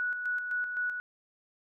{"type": "tone with tremolo", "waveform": "sine", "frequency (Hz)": 1471, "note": "F#6", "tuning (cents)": -11, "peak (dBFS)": -28, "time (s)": [0, 1], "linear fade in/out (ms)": 0, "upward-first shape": "square", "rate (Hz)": 3.9, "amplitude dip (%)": 45, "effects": []}